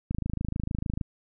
click train, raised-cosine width 5 ms, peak -17 dBFS, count 25, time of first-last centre 0.11-1.012 s, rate 26.6 Hz, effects none

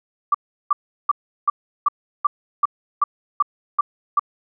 sine tone bursts, 1168 Hz, D6, 10 cents flat, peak -12 dBFS, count 11, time 0.32-4.195 s, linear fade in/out 5 ms, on 25 ms, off 360 ms, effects none

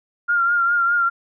sine tone with vibrato, 1396.9 Hz, F6, in tune, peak -15 dBFS, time 0.28-1.1 s, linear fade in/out 20 ms, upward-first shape triangle, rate 4.9 Hz, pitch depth 43 cents each way, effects none

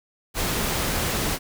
pink noise, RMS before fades -25 dBFS, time 0.34-1.39 s, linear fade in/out 50 ms, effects none

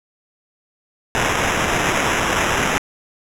blue noise with sample-and-hold, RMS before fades -19 dBFS, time 1.15-2.78 s, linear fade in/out 0 ms, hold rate 4410 Hz, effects low-pass 10000 Hz 12 dB/octave

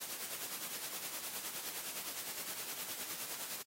white noise with tremolo, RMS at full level -41 dBFS, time 0-3.63 s, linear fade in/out 20 ms, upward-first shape sine, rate 9.7 Hz, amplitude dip 50%, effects high-pass 150 Hz 12 dB/octave + AAC 48 kbps

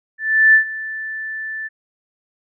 sine tone with ADSR envelope, 1760 Hz, A6, in tune, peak -6 dBFS, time 0.18-1.69 s, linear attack 360 ms, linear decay 100 ms, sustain -18 dB, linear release 26 ms, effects none

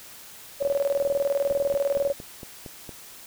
sine tone with tremolo, 561 Hz, C#5, 21 cents sharp, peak -19 dBFS, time 0.6-2.13 s, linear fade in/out 20 ms, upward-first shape square, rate 20 Hz, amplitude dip 70%
click train, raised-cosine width 2 ms, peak -25 dBFS, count 7, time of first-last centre 1.51-2.892 s, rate 4.34 Hz
effects white hiss -45 dBFS RMS until 3.26 s

